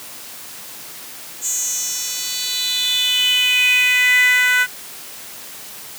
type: tone with high-pass filter sweep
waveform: 10% pulse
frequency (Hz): 498.7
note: B4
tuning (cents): +17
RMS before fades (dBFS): -17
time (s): 1.41-4.67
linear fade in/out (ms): 50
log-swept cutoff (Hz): 7000 to 1600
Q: 5.7
effects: white hiss -35 dBFS RMS until 5.98 s + high-pass 100 Hz 12 dB/octave

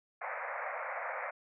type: band-pass noise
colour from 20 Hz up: pink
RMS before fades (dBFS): -39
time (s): 0.21-1.31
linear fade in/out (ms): 10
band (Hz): 510 to 2300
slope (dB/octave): 96
effects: none

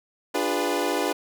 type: chord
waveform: 25% pulse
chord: D diminished seventh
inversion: none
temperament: equal with one note detuned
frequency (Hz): 293.7 / 349.2 / 406.1 / 493.9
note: D4 / F4 / Ab4 / Cb5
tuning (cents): 0 / 0 / -39 / 0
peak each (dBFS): -25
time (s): 0.34-1.13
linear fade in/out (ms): 10
effects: none

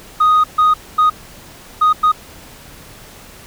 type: tone bursts at uneven times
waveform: sine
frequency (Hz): 1244.5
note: D#6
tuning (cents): 0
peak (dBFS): -6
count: 5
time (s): 0.2-0.44 / 0.58-0.74 / 0.98-1.1 / 1.81-1.93 / 2.03-2.12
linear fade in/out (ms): 10
effects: tanh soft clip ceiling -7 dBFS + pink hiss -39 dBFS RMS until 3.46 s

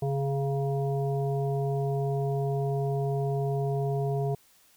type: harmonic tone with a mistuned harmonic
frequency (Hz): 138.59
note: C#3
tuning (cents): 0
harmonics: 1 / 3 / 5 / 7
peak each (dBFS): -27 / -31 / -35 / -46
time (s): 0.02-4.35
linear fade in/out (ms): 5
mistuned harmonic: 7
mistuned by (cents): -36
effects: white hiss -61 dBFS RMS until 4.76 s

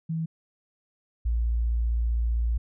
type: tone pair in turn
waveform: sine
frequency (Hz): 162.2 / 57.71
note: E3 / A#1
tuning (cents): -28 / -17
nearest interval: octave + tritone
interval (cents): 1789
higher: first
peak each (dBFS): -26 / -22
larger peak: second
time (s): 0.09-0.26 / 1.25-2.58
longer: second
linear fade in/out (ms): 10
effects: none

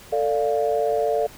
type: chord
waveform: sine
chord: D minor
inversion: second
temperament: equal with one note detuned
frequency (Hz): 446.1 / 587.3 / 698.5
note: A4 / D5 / F5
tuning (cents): +24 / 0 / 0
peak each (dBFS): -22 / -23 / -24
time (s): 0.12-1.27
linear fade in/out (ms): 10
effects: tanh soft clip ceiling -9 dBFS + pink hiss -45 dBFS RMS until 1.37 s

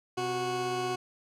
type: tone pair together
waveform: 20% pulse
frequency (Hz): 128 / 367.6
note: C3 / F#4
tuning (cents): -38 / -11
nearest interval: octave + tritone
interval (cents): 1827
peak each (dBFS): -34 / -25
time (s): 0.17-0.96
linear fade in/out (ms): 10
effects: low-pass 8000 Hz 12 dB/octave

